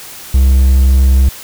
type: tone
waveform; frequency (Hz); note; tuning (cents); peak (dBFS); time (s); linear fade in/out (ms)
triangle; 65.8; C2; +10; -3; 0.34-1.29; 5
effects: white hiss -31 dBFS RMS until 1.43 s